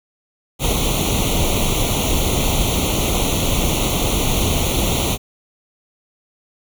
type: noise with comb filter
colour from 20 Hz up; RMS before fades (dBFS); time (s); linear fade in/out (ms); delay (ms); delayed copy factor
pink; -18; 0.59-5.18; 50; 0.3; +1
effects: none